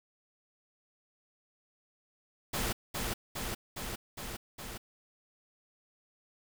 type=noise with echo; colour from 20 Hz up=pink; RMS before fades=-33 dBFS; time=2.53-2.73 s; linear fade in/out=10 ms; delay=410 ms; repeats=5; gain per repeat=-2 dB; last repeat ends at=4.78 s; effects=none